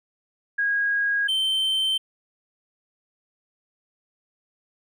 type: tone pair in turn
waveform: sine / triangle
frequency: 1641 / 3105 Hz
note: G#6 / G7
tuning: -21 / -17 cents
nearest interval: major seventh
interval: 1104 cents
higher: second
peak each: -20 / -19 dBFS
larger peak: second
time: 0.58-1.28 / 1.28-1.98 s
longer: neither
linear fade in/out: 10 ms
effects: none

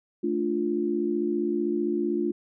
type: chord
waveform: sine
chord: D minor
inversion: second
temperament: equal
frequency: 220 / 293.7 / 349.2 Hz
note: A3 / D4 / F4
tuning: 0 / 0 / 0 cents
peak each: -30 / -29 / -26 dBFS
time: 0.23-2.32 s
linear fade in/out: 10 ms
effects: none

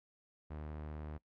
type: tone with low-pass filter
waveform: sawtooth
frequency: 76.1 Hz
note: D#2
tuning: 38 cents flat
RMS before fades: -45 dBFS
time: 0.5-1.18 s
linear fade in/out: 10 ms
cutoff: 1600 Hz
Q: 0.66
effects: noise-tail reverb RT60 0.1 s tail -21 dB re dry

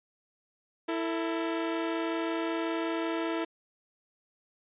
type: tone pair together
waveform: sawtooth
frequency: 330.1 / 448.6 Hz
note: E4 / A4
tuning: +2 / +34 cents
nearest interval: perfect fourth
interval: 532 cents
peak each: -26 / -32 dBFS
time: 0.88-3.45 s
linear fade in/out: 10 ms
effects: resampled to 8000 Hz

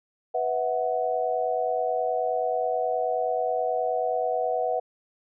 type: chord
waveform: sine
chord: B suspended fourth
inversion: none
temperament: equal with one note detuned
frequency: 493.9 / 650.6 / 740 Hz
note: B4 / E5 / F#5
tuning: 0 / -23 / 0 cents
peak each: -28 / -28 / -27 dBFS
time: 0.34-4.8 s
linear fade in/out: 10 ms
effects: none

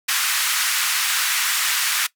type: band-pass noise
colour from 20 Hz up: pink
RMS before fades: -21 dBFS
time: 0.08-2.07 s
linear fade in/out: 10 ms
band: 1300 to 16000 Hz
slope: 24 dB/octave
effects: noise-tail reverb RT60 0.1 s tail -19 dB re dry

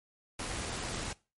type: noise with amplitude modulation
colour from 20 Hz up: pink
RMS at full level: -36 dBFS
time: 0.39-1.13 s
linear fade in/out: 5 ms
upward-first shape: sine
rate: 83.1 Hz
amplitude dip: 30%
effects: noise-tail reverb RT60 0.3 s tail -21 dB re dry + MP3 48 kbps

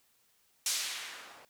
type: noise with low-pass filter sweep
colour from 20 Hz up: violet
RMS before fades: -38 dBFS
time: 0.66-1.45 s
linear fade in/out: 2 ms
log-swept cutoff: 6300 to 660 Hz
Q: 0.8
effects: white hiss -70 dBFS RMS until 1.49 s

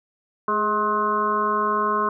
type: harmonic tone with a mistuned harmonic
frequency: 212.2 Hz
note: G#3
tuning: 38 cents sharp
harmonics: 1 / 2 / 3 / 5 / 6 / 7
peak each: -31 / -27 / -33 / -21 / -27 / -32 dBFS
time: 0.48-2.09 s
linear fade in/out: 2 ms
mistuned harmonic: 2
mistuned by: -35 cents
effects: none

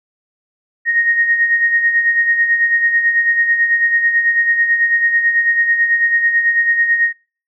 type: tone with tremolo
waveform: sine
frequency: 1864.7 Hz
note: A#6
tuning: in tune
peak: -9 dBFS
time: 0.85-7.13 s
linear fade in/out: 50 ms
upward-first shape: sine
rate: 9.1 Hz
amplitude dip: 55%
effects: noise-tail reverb RT60 0.4 s tail -23 dB re dry

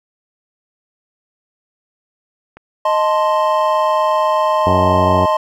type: click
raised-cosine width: 0.5 ms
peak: -22 dBFS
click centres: 2.57 s
type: chord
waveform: triangle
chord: A diminished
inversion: second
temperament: equal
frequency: 622.3 / 880 / 1046.5 Hz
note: Eb5 / A5 / C6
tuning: 0 / 0 / 0 cents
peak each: -14 / -17 / -14 dBFS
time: 2.85-5.37 s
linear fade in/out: 5 ms
type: harmonic tone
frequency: 92.5 Hz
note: F#2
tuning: in tune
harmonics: 1 / 2 / 3 / 4 / 5 / 6 / 7 / 8 / 9 / 10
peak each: -18 / -21 / -23 / -24 / -25 / -26 / -26 / -27 / -28 / -28 dBFS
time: 4.66-5.26 s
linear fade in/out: 10 ms
effects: none

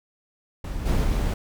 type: noise with level steps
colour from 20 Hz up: brown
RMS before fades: -30 / -21 / -23 dBFS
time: 0.64-1.34 s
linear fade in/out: 5 ms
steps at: 0.85 / 1.03 s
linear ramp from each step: 20 ms
effects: none

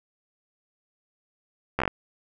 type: slowing click train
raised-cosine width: 0.5 ms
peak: -9 dBFS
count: 6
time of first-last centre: 1.79-1.878 s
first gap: 13 ms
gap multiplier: 1.15
effects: none

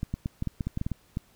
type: clicks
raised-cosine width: 5 ms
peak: -17 dBFS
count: 12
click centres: 0.031 / 0.14 / 0.259 / 0.424 / 0.473 / 0.608 / 0.67 / 0.774 / 0.814 / 0.865 / 0.917 / 1.171 s
effects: pink hiss -62 dBFS RMS until 1.35 s

